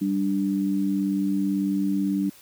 sine tone pair together, 195.55 / 293.7 Hz, G3 / D4, -4 / 0 cents, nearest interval perfect fifth, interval 704 cents, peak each -24 dBFS, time 0.01-2.3 s, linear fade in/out 10 ms, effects white hiss -51 dBFS RMS until 2.41 s

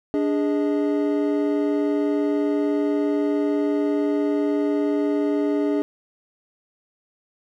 triangle tone cluster, 291.6 / 411.8 / 626 Hz, D4 / G#4 / D#5, -12 / -15 / +10 cents, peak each -19 / -22 / -28 dBFS, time 0.14-5.82 s, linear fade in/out 0 ms, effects none

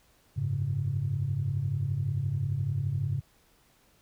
sine chord, F# suspended second, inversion none, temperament just, 92.5 / 104.06 / 138.75 Hz, F#2 / G#2 / C#3, 0 / +4 / +2 cents, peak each -35 / -30 / -29 dBFS, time 0.36-3.21 s, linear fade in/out 20 ms, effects tanh soft clip ceiling -19 dBFS + pink hiss -64 dBFS RMS until 4.01 s

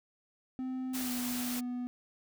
triangle tone with pitch glide, 258 to 246.6 Hz, C4 to B3, -24 to -2 cents, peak -32 dBFS, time 0.59-1.87 s, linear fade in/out 0 ms, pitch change -78 cents, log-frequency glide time 0.98-1.12 s
white noise, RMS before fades -39 dBFS, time 0.93-1.61 s, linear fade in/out 20 ms
effects none

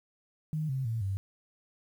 sine tone with pitch steps, 155.2 / 132.79 / 113.61 / 97.21 Hz, D#3 / C3 / A#2 / G2, -4 / +26 / -44 / -14 cents, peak -29 dBFS, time 0.53-1.17 s, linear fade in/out 0 ms, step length 160 ms, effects 10-bit

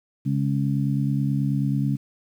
harmonic tone, 69.3 Hz, C#2, in tune, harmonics 2 / 3 / 4, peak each -22 / -26 / -28 dBFS, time 0.25-1.97 s, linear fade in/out 20 ms, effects 9-bit

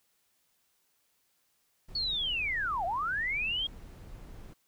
brown noise, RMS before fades -46 dBFS, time 1.88-4.54 s, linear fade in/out 10 ms
sine linear two-way sweep, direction down then up, 4465 to 660 to 3289 Hz, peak -29 dBFS, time 1.95-3.67 s, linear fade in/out 5 ms, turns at 2.85 s
effects white hiss -73 dBFS RMS until 4.67 s

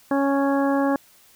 harmonic tone, 277.2 Hz, C#4, in tune, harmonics 1 / 2 / 3 / 4 / 5 / 6, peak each -20 / -24 / -27 / -30 / -37 / -33 dBFS, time 0.11-0.96 s, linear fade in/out 2 ms, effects white hiss -54 dBFS RMS until 1.35 s

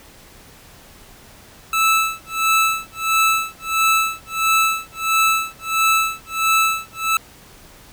25% pulse tone with tremolo, 1313 Hz, E6, 7 cents flat, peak -9 dBFS, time 1.73-7.17 s, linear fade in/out 2 ms, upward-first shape sine, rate 1.5 Hz, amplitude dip 100%, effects pink hiss -45 dBFS RMS until 7.92 s

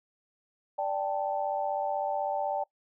sine chord, D suspended fourth, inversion none, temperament equal, 587.3 / 784 / 880 Hz, D5 / G5 / A5, 0 / 0 / 0 cents, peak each -32 / -31 / -34 dBFS, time 0.78-2.64 s, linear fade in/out 10 ms, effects noise-tail reverb RT60 0.1 s tail -22 dB re dry

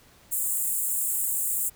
pink high-pass noise, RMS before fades -27 dBFS, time 0.31-1.7 s, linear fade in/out 20 ms, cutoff 7300 Hz, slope 96 dB/octave, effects pink hiss -56 dBFS RMS until 1.75 s

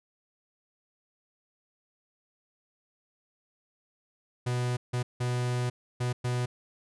45% pulse tone bursts at uneven times, 123.47 Hz, B2, in tune, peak -27 dBFS, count 5, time 4.46-4.77 / 4.93-5.03 / 5.2-5.7 / 6-6.13 / 6.24-6.46 s, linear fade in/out 10 ms, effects resampled to 24000 Hz

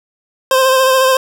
25% pulse tone with vibrato, 523.3 Hz, C5, in tune, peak -5 dBFS, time 0.51-1.17 s, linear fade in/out 2 ms, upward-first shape triangle, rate 14 Hz, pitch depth 31 cents each way, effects none

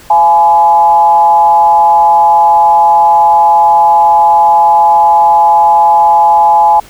sine tone with frequency modulation, 844 Hz, G#5, 28 cents sharp, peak -3 dBFS, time 0.1-6.8 s, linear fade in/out 5 ms, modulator 159 Hz, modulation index 0.56, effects pink hiss -37 dBFS RMS until 6.89 s

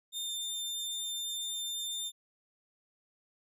sawtooth tone with pitch glide, 3627 to 3598 Hz, A#7 to A7, -48 to +38 cents, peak -32 dBFS, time 0.12-2.12 s, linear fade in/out 50 ms, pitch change -14 cents, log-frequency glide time 0.22-0.32 s, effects none

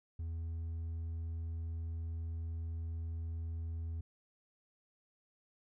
sine tone with hard clipping, 82.41 Hz, E2, in tune, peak -38 dBFS, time 0.19-4.01 s, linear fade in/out 5 ms, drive 2 dB, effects none

